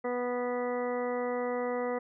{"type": "harmonic tone", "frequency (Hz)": 245.9, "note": "B3", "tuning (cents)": -7, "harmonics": [1, 2, 3, 4, 5, 6, 7, 8], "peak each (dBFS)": [-37, -31, -39, -42, -42, -52, -52, -43], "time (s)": [0.04, 1.99], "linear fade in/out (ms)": 10, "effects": []}